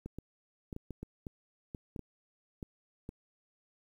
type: clicks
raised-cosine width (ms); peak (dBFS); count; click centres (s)
3; -28; 12; 0.06 / 0.186 / 0.728 / 0.764 / 0.907 / 1.03 / 1.268 / 1.748 / 1.962 / 1.993 / 2.628 / 3.091
effects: 10-bit